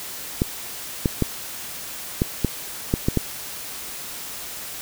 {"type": "clicks", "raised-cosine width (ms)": 3, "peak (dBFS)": -5, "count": 8, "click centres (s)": [0.419, 1.058, 1.223, 2.219, 2.447, 2.939, 3.085, 3.173], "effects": ["white hiss -34 dBFS RMS until 4.81 s"]}